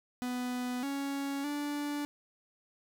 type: tone with pitch steps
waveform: 45% pulse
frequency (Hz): 248.4 / 278.2 / 291.3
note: B3 / C#4 / D4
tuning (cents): +10 / +6 / -14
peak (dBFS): -33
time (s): 0.22-2.05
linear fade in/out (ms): 0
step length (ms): 610
effects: none